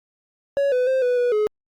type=tone with pitch steps; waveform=triangle; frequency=560 / 501 / 524 / 493.9 / 488.1 / 424.1 Hz; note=C#5 / B4 / C5 / B4 / B4 / G#4; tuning=+18 / +25 / +2 / 0 / -20 / +36 cents; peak=-15 dBFS; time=0.57-1.47 s; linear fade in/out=0 ms; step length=150 ms; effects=Opus 48 kbps